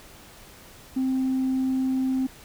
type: tone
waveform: sine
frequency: 261.6 Hz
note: C4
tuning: in tune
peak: -20 dBFS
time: 0.96-2.27 s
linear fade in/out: 10 ms
effects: tanh soft clip ceiling -19 dBFS + pink hiss -48 dBFS RMS until 2.44 s